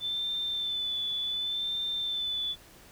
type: tone with vibrato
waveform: sine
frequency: 3520 Hz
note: A7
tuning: in tune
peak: -29 dBFS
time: 0-2.56 s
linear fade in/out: 50 ms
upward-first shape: sine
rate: 0.68 Hz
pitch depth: 31 cents each way
effects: pink hiss -54 dBFS RMS until 2.91 s